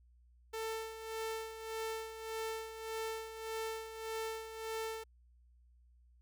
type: tone with tremolo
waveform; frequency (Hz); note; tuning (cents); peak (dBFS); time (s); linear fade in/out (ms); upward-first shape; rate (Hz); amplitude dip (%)
sawtooth; 444.9; A4; +19; -33; 0.53-5.04; 10; sine; 1.7; 65
effects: added 60 Hz sine -62 dBFS peak until 6.21 s